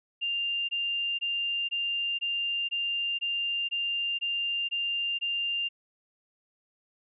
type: tone bursts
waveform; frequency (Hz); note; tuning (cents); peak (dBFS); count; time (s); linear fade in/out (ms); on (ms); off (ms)
sine; 2794; F7; 0; -27; 11; 0.21-5.69; 20; 480; 20
effects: none